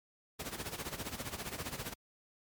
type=noise with tremolo; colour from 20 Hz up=pink; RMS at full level=-38 dBFS; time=0.39-1.94 s; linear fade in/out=10 ms; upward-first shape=sine; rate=15 Hz; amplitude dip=75%; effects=high-pass 60 Hz 12 dB/octave + MP3 96 kbps